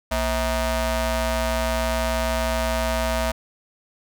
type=ring-modulated tone; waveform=sawtooth; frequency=293.7 Hz; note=D4; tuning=in tune; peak=-14 dBFS; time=0.11-3.32 s; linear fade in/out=10 ms; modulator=354 Hz; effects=none